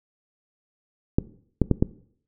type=clicks; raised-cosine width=3 ms; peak=-5 dBFS; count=4; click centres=1.185 / 1.617 / 1.713 / 1.825 s; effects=noise-tail reverb RT60 0.6 s tail -19 dB re dry